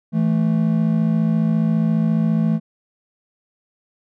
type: tone pair together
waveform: triangle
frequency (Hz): 164.7 / 219.3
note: E3 / A3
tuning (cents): -1 / -6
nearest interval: perfect fourth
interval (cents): 495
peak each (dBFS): -16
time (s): 0.12-2.6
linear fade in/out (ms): 50
effects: none